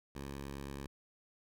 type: tone with vibrato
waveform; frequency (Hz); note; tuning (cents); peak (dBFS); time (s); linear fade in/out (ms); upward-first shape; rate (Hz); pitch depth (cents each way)
10% pulse; 69.3; C#2; 0; -34; 0.15-0.87; 5; square; 19; 10
effects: none